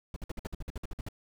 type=noise bursts; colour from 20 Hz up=brown; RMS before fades=-36 dBFS; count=13; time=0.14-1.087 s; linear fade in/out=2 ms; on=23 ms; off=54 ms; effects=none